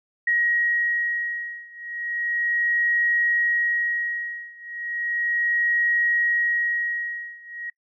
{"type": "beating tone pair", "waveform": "sine", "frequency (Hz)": [1894, 1894.35], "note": ["A#6", "A#6"], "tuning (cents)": [27, 27], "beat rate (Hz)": 0.35, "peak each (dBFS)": [-24, -25], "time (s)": [0.27, 7.7], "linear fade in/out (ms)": 5, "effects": ["noise-tail reverb RT60 0.1 s tail -24 dB re dry"]}